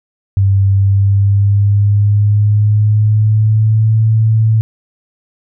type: tone with pitch glide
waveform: sine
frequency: 98 to 110.64 Hz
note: G2 to A2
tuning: 0 to +10 cents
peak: -7 dBFS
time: 0.37-4.61 s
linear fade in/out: 0 ms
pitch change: +210 cents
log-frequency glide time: 0.73-4.02 s
effects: none

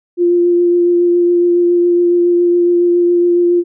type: tone with vibrato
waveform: sine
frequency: 349.1 Hz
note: F4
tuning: 1 cent flat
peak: -8 dBFS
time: 0.17-3.64 s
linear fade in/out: 50 ms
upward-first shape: triangle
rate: 7.2 Hz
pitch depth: 15 cents each way
effects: none

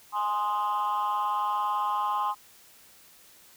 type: chord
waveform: sine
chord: Ab major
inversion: none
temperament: equal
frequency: 830.6 / 1046.5 / 1244.5 Hz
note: Ab5 / C6 / Eb6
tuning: 0 / 0 / 0 cents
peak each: -28 / -26 / -31 dBFS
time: 0.12-2.35 s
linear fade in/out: 50 ms
effects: tanh soft clip ceiling -21 dBFS + white hiss -55 dBFS RMS until 3.56 s

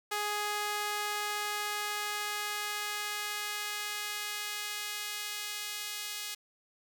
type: tone with high-pass filter sweep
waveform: sawtooth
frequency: 416.4 Hz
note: G#4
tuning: 5 cents sharp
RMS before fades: -36 dBFS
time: 0.11-6.35 s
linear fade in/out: 10 ms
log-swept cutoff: 840 to 3000 Hz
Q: 0.81
effects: none

